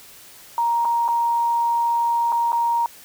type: tone with dropouts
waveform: sine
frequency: 937 Hz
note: A#5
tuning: 9 cents sharp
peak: -17 dBFS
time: 0.58-2.86 s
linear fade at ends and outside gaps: 1 ms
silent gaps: 0.849-0.853 / 1.08-1.086 / 2.321-2.325 / 2.52-2.529 s
effects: white hiss -45 dBFS RMS until 3.04 s